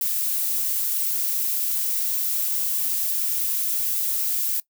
violet noise, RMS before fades -24 dBFS, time 0.01-4.6 s, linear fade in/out 2 ms, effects noise-tail reverb RT60 0.1 s tail -21 dB re dry

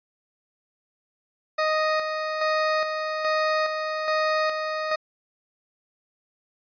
20% pulse tone with tremolo, 622.3 Hz, D#5, in tune, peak -16 dBFS, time 1.58-4.96 s, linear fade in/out 10 ms, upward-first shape square, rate 1.2 Hz, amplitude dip 45%, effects resampled to 11025 Hz

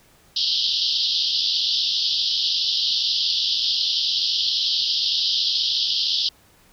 white band-pass noise, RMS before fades -22 dBFS, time 0.36-6.29 s, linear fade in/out 5 ms, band 3000 to 5200 Hz, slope 96 dB/octave, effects pink hiss -55 dBFS RMS until 6.72 s

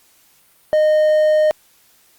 triangle tone, 615 Hz, D#5, 20 cents flat, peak -9 dBFS, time 0.73-1.51 s, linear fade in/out 0 ms, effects white hiss -54 dBFS RMS until 2.18 s + Opus 48 kbps

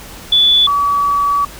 sine tone pair in turn, 3457 / 1142 Hz, A7 / D6, -31 / -49 cents, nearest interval octave + perfect fifth, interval 1918 cents, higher first, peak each -7 / -11 dBFS, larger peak first, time 0.32-0.67 / 0.67-1.45 s, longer second, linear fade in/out 5 ms, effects added 50 Hz sine -40 dBFS peak until 1.59 s + pink hiss -34 dBFS RMS until 1.59 s

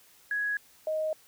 sine tone pair in turn, 1668 / 624.8 Hz, G#6 / D#5, +7 / +7 cents, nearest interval octave + perfect fourth, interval 1700 cents, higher first, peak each -27 / -27 dBFS, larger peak neither, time 0.31-0.57 / 0.87-1.13 s, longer neither, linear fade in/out 2 ms, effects white hiss -59 dBFS RMS until 1.27 s

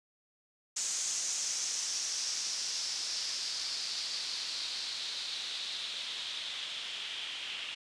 blue noise with low-pass filter sweep, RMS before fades -37 dBFS, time 0.76-7.75 s, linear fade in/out 10 ms, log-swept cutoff 6700 to 3000 Hz, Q 3.7, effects resampled to 22050 Hz

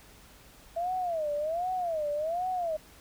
sine tone with vibrato, 659.3 Hz, E5, in tune, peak -28 dBFS, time 0.76-2.77 s, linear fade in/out 10 ms, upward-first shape sine, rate 1.3 Hz, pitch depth 210 cents each way, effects added 50 Hz sine -60 dBFS peak until 3 s + pink hiss -55 dBFS RMS until 3 s

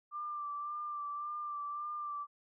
sine tone with vibrato, 1182 Hz, D6, 11 cents sharp, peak -37 dBFS, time 0.11-2.27 s, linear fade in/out 50 ms, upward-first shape sine, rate 1.8 Hz, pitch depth 28 cents each way, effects none

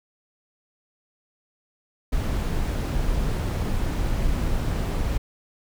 brown noise, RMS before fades -24 dBFS, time 2.12-5.18 s, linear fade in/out 10 ms, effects none

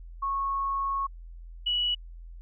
sine tone pair in turn, 1100 / 2937 Hz, C#6 / F#7, -14 / -13 cents, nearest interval octave + perfect fourth, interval 1701 cents, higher second, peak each -26 / -24 dBFS, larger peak second, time 0.22-1.07 / 1.66-1.95 s, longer first, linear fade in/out 10 ms, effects added 42 Hz sine -41 dBFS peak until 2.41 s

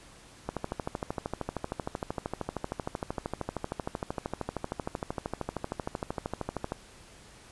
click train, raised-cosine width 1 ms, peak -17 dBFS, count 82, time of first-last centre 0.49-6.721 s, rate 13 Hz, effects pink hiss -53 dBFS RMS until 7.51 s + resampled to 24000 Hz

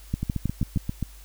two click trains, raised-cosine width 5 ms, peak -12 / -14 dBFS, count 5 / 7, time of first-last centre 0.14-0.773 / 0.23-1.027 s, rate 6.32 / 7.53 Hz, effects added 50 Hz sine -44 dBFS peak until 1.24 s + white hiss -52 dBFS RMS until 1.24 s

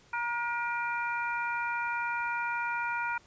harmonic tone with a mistuned harmonic, 476.9 Hz, A#4, 39 cents sharp, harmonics 2 / 3 / 4 / 5, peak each -33 / -33 / -45 / -37 dBFS, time 0.13-3.18 s, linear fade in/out 5 ms, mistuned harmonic 2, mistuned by -16 cents, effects pink hiss -60 dBFS RMS until 3.26 s + resampled to 16000 Hz

